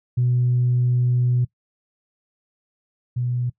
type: tone pair in turn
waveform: sine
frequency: 123.47 / 122.97 Hz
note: B2 / B2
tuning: 0 / -7 cents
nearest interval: unison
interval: 7 cents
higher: first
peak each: -15 / -20 dBFS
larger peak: first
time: 0.17-1.45 / 3.16-3.5 s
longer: first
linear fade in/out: 10 ms
effects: noise-tail reverb RT60 0.1 s tail -21 dB re dry + tanh soft clip ceiling -12 dBFS